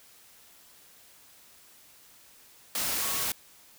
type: tone in noise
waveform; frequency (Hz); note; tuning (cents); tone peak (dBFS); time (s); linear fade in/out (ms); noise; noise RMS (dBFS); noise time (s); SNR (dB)
sine; 1109; C#6; 0; -41; 3.02-3.23; 2; white; -30; 2.75-3.32; -14
effects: white hiss -56 dBFS RMS until 3.78 s